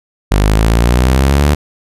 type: exponential sweep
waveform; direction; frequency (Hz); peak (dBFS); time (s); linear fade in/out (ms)
sawtooth; up; 49 to 75; -4; 0.31-1.55; 10
effects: resampled to 32000 Hz